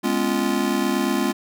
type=chord; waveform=square; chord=C# dominant seventh; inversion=second; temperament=just; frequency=207.9 / 249.5 / 277.2 / 346.5 Hz; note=G#3 / B3 / C#4 / E#4; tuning=+2 / +18 / 0 / -14 cents; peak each=-26 dBFS; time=0.03-1.33 s; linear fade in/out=20 ms; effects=none